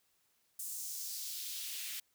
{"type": "noise with high-pass filter sweep", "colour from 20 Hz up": "white", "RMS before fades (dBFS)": -42, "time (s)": [0.59, 2], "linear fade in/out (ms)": 5, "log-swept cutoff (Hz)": [8100, 2300], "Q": 1.5, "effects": ["white hiss -75 dBFS RMS until 2.14 s"]}